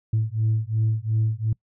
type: beating tone pair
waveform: sine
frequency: 108.8 / 111.6 Hz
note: A2 / A2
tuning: -19 / +25 cents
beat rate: 2.8 Hz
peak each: -22 dBFS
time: 0.13-1.53 s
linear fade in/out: 5 ms
effects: noise-tail reverb RT60 0.1 s tail -26 dB re dry + tanh soft clip ceiling -15 dBFS